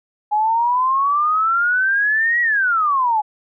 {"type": "exponential two-way sweep", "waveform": "sine", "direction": "up then down", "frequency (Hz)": [830.6, 1935, 830.6], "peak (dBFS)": -14, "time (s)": [0.31, 3.22], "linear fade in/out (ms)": 20, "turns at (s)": 2.41, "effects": []}